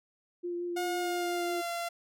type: tone with vibrato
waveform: sine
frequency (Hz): 349.2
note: F4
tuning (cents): 0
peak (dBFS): -32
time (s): 0.43-1.62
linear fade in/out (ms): 20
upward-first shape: sine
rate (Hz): 5.7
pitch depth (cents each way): 13
type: tone with pitch glide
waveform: sawtooth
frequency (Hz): 719 to 686.1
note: F#5 to F5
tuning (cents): -50 to -31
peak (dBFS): -29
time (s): 0.76-1.89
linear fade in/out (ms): 10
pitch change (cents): -81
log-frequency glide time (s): 0.94-1.69
effects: none